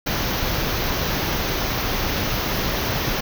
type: band-stop noise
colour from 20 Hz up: pink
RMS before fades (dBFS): -23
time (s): 0.06-3.21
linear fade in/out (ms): 10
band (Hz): 6400 to 12000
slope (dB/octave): 96
effects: none